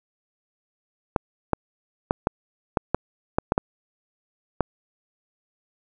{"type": "clicks", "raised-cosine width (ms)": 1, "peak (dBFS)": -5, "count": 10, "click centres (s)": [1.162, 1.533, 2.109, 2.271, 2.772, 2.946, 3.385, 3.521, 3.579, 4.607], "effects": []}